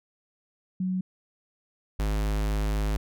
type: tone pair in turn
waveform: sine / square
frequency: 185.3 / 52 Hz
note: F#3 / G#1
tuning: +3 / +3 cents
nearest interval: octave + minor seventh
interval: 2200 cents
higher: first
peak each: -25 dBFS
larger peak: neither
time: 0.8-1.01 / 1.99-2.97 s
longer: second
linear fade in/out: 5 ms
effects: none